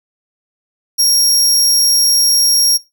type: tone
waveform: 25% pulse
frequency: 5588 Hz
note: F8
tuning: in tune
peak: -4 dBFS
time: 0.98-2.78 s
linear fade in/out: 20 ms
effects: noise-tail reverb RT60 0.2 s tail -18 dB re dry